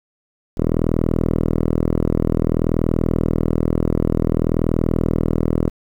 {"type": "tone with low-pass filter", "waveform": "5% pulse", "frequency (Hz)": 40.53, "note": "E1", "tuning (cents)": -29, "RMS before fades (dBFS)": -18, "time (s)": [0.57, 5.7], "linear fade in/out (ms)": 10, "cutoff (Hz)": 600, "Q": 0.53, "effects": ["7-bit"]}